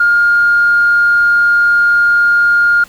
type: tone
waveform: sine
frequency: 1414 Hz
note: F6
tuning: 21 cents sharp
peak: -6 dBFS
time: 0-2.84 s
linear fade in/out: 5 ms
effects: tanh soft clip ceiling -2 dBFS + pink hiss -40 dBFS RMS until 2.88 s